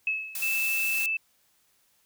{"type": "tone with exponential decay", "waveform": "sine", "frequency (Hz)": 2591, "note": "E7", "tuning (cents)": -30, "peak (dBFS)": -22, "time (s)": [0.07, 0.63], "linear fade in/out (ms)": 2, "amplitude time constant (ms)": 120}
{"type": "noise", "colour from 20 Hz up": "blue", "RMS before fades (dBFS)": -33, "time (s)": [0.35, 1.06], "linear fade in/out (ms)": 2}
{"type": "tone", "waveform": "sine", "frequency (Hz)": 2635, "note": "E7", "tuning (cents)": -1, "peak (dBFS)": -25, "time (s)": [0.42, 1.17], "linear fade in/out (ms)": 5}
{"effects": ["white hiss -67 dBFS RMS until 2.05 s"]}